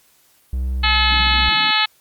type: tone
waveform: triangle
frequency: 64 Hz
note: C2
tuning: 38 cents flat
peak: -17 dBFS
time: 0.53-1.49 s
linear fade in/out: 0 ms
type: harmonic tone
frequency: 430 Hz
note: A4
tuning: 40 cents flat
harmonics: 2 / 3 / 4 / 5 / 6 / 7 / 8 / 9 / 10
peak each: -23 / -23 / -23 / -23 / -23 / -23 / -23 / -23 / -23 dBFS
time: 0.83-1.86 s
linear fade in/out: 10 ms
type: band-pass noise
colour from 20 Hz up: pink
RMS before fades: -35 dBFS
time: 1.1-1.71 s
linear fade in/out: 5 ms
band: 130 to 340 Hz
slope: 96 dB/octave
effects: white hiss -56 dBFS RMS until 2 s + Opus 48 kbps